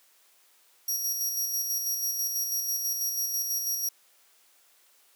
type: tone with tremolo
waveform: 20% pulse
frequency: 5680 Hz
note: F8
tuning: 28 cents sharp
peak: -21 dBFS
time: 0.88-3.89 s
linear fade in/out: 5 ms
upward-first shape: square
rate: 6.1 Hz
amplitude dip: 35%
effects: white hiss -62 dBFS RMS until 5.15 s + high-pass 400 Hz 12 dB/octave